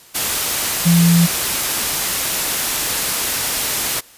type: tone in noise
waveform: sine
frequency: 170 Hz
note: F3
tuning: 46 cents flat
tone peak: -9 dBFS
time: 0.85-1.27 s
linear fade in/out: 20 ms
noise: white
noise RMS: -19 dBFS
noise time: 0.14-4.01 s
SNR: +7 dB
effects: white hiss -45 dBFS RMS until 4.17 s + resampled to 32000 Hz